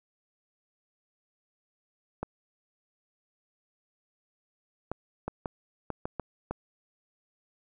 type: clicks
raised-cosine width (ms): 1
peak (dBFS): -18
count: 8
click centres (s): 2.23 / 4.916 / 5.28 / 5.458 / 5.903 / 6.055 / 6.197 / 6.51
effects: none